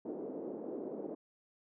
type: band-pass noise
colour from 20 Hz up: white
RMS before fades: -42 dBFS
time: 0.05-1.15 s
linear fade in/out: 5 ms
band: 250 to 470 Hz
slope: 24 dB/octave
effects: none